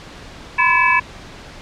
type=tone cluster; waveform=sine; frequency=988 / 1034 / 1708 / 2285 / 2620 Hz; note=B5 / C6 / G#6 / D7 / E7; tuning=0 / -21 / +48 / -48 / -11 cents; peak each=-18 dBFS; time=0.58-1 s; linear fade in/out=10 ms; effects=pink hiss -37 dBFS RMS until 1.61 s + low-pass 5000 Hz 12 dB/octave